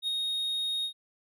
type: tone with ADSR envelope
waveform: triangle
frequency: 3729 Hz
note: A#7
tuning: in tune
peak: -25 dBFS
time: 0.02-0.93 s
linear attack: 56 ms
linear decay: 14 ms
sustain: -2 dB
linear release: 87 ms
effects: none